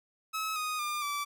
sawtooth tone with pitch steps, 1289 / 1244.4 / 1201.3 / 1159.7 Hz, E6 / D#6 / D6 / D6, -39 / 0 / +39 / -22 cents, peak -28 dBFS, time 0.33-1.25 s, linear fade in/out 20 ms, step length 230 ms, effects none

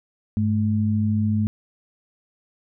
sine tone pair together, 101.5 / 215.1 Hz, G#2 / A3, -39 / -39 cents, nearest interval octave + minor second, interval 1300 cents, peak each -21 / -21 dBFS, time 0.37-1.47 s, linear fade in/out 0 ms, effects none

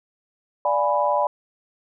sine chord, D diminished seventh, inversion none, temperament equal, 587.3 / 698.5 / 830.6 / 987.8 Hz, D5 / F5 / Ab5 / Cb6, 0 / 0 / 0 / 0 cents, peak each -22 / -28 / -24 / -22 dBFS, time 0.65-1.27 s, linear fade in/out 2 ms, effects none

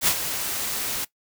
white noise with ADSR envelope, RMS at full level -18 dBFS, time 0.01-1.05 s, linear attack 62 ms, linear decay 68 ms, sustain -10 dB, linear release 11 ms, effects noise-tail reverb RT60 0.1 s tail -19 dB re dry

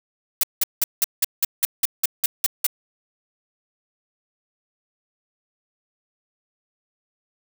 blue noise bursts, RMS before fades -18 dBFS, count 12, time 0.41-2.666 s, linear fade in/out 2 ms, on 23 ms, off 180 ms, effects none

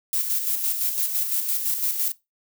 violet noise with tremolo, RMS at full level -23 dBFS, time 0.13-2.12 s, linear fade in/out 2 ms, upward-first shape square, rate 5.9 Hz, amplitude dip 45%, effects noise-tail reverb RT60 0.2 s tail -18 dB re dry

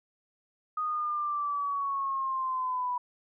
sine linear sweep, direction down, 1244.5 to 981 Hz, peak -28 dBFS, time 0.77-2.98 s, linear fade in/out 5 ms, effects none

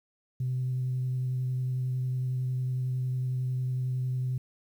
sine tone with vibrato, 127.8 Hz, C3, 40 cents flat, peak -26 dBFS, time 0.4-4.38 s, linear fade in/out 5 ms, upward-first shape sine, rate 11 Hz, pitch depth 11 cents each way, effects tanh soft clip ceiling -23 dBFS + 10-bit

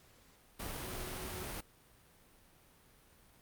sine tone in noise, 368.5 Hz, F#4, 7 cents flat, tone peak -49 dBFS, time 0.83-1.44 s, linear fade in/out 10 ms, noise pink, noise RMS -42 dBFS, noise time 0.59-1.61 s, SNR -10 dB, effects pink hiss -64 dBFS RMS until 3.41 s + Opus 48 kbps

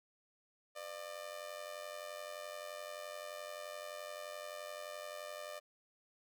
sawtooth tone with amplitude modulation, 598 Hz, D5, 31 cents sharp, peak -37 dBFS, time 0.75-5.6 s, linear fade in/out 20 ms, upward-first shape sine, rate 91.6 Hz, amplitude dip 75%, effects none

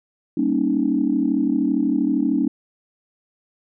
sine chord, Eb dominant seventh, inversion first, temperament equal with one note detuned, 196 / 233.1 / 278.3 / 311.1 Hz, G3 / Bb3 / Db4 / Eb4, 0 / 0 / +7 / 0 cents, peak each -26 / -23 / -20 / -22 dBFS, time 0.37-2.48 s, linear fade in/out 5 ms, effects tanh soft clip ceiling -6 dBFS

